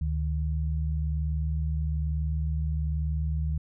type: tone pair together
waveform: sine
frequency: 73.42 / 154.54 Hz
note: D2 / D#3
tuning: 0 / -11 cents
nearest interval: octave + minor second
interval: 1289 cents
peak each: -26 / -32 dBFS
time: 0.01-3.58 s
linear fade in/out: 5 ms
effects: none